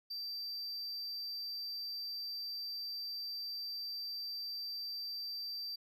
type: tone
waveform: triangle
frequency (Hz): 4677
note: D8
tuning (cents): -8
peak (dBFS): -38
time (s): 0.1-5.76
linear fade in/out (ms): 10
effects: none